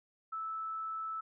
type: tone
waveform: sine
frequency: 1312 Hz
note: E6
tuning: 9 cents flat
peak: -36 dBFS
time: 0.32-1.21 s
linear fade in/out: 10 ms
effects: none